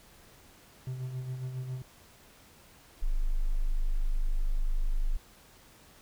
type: tone with tremolo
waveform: triangle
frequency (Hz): 128.5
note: C3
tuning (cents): -31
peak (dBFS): -30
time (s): 0.87-1.82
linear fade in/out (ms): 2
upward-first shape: sine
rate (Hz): 7.3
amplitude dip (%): 50
type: tone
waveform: sine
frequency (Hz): 25.54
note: G#0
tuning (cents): -28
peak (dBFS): -24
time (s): 3.02-5.17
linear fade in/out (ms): 10
effects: pink hiss -57 dBFS RMS until 6.01 s